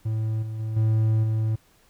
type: tone with level steps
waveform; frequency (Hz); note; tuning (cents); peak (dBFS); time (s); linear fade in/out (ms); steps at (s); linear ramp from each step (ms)
triangle; 110; A2; 0; -21 / -27 / -24 / -16 / -19; 0.05-1.56; 10; 0.42 / 0.59 / 0.76 / 1.23; 10
effects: pink hiss -60 dBFS RMS until 1.89 s